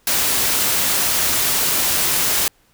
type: noise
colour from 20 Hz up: white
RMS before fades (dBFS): -18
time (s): 0.07-2.48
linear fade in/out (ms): 2
effects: pink hiss -58 dBFS RMS until 2.73 s